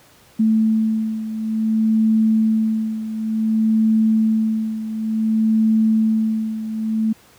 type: beating tone pair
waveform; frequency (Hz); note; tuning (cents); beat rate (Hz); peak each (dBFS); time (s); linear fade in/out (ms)
sine; 220 / 220.56; A3 / A3; 0 / +4; 0.56; -16 / -21; 0.39-7.13; 10
effects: pink hiss -50 dBFS RMS until 7.38 s + high-pass 80 Hz 12 dB/octave